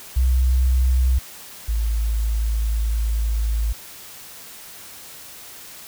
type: tone pair in turn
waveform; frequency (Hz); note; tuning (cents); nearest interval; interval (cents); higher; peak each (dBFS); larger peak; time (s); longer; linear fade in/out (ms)
sine; 63.4 / 54.87; B1 / A1; +46 / -4; minor third; 250; first; -14 / -18; first; 0.16-1.19 / 1.68-3.73; second; 10
effects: white hiss -40 dBFS RMS until 5.87 s